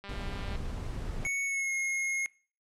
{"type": "click train", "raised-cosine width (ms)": 0.3, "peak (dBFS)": -29, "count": 104, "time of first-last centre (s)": [0.04, 0.558], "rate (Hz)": 199}
{"type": "noise", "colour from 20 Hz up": "brown", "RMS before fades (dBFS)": -36, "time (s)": [0.09, 1.27], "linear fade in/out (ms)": 2}
{"type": "tone with pitch glide", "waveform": "square", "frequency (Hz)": [2217, 2156], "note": ["C#7", "C#7"], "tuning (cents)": [0, -49], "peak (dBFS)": -30, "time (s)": [1.25, 2.26], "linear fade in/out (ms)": 0, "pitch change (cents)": -49, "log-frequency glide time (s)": [1.45, 1.72]}
{"effects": ["noise-tail reverb RT60 0.4 s tail -22 dB re dry", "low-pass 10000 Hz 12 dB/octave"]}